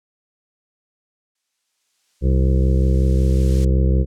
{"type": "noise with exponential growth", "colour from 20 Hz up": "blue", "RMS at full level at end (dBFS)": -31, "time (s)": [1.35, 3.65], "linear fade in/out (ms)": 5, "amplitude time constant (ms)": 500}
{"type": "harmonic tone", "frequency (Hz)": 65.41, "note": "C2", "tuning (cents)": 0, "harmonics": [1, 2, 3, 5, 6, 7, 8], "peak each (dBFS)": [-14, -20, -24, -28, -30, -31, -32], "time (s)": [2.21, 4.06], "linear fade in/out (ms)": 50}
{"effects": ["low-pass 7000 Hz 12 dB/octave"]}